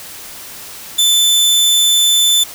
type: tone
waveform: sawtooth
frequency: 3520 Hz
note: A7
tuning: in tune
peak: -6 dBFS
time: 0.98-2.44 s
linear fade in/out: 10 ms
effects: white hiss -32 dBFS RMS until 2.54 s